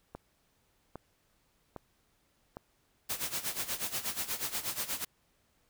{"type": "click train", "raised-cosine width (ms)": 1, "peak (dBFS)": -27, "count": 4, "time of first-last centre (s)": [0.15, 2.569], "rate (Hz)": 1.24}
{"type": "noise with tremolo", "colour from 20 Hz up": "white", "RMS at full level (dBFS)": -33, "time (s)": [3.09, 5.05], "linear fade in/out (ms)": 10, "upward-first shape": "sine", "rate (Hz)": 8.3, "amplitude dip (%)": 80}
{"effects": ["pink hiss -72 dBFS RMS until 5.69 s"]}